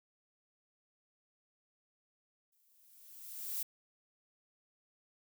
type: noise with exponential growth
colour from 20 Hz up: violet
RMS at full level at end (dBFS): -36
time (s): 2.52-3.63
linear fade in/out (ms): 5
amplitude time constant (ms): 240
effects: none